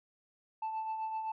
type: tone with tremolo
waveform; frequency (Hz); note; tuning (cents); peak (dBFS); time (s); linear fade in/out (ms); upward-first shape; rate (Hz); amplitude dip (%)
sine; 880; A5; 0; -30; 0.62-1.32; 5; triangle; 7.8; 55
effects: tanh soft clip ceiling -32 dBFS